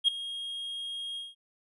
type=tone with ADSR envelope; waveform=triangle; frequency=3257 Hz; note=G#7; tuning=34 cents flat; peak=-15 dBFS; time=0.04-1.35 s; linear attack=42 ms; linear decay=3 ms; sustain=-18 dB; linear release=180 ms; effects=tanh soft clip ceiling -15 dBFS + resampled to 24000 Hz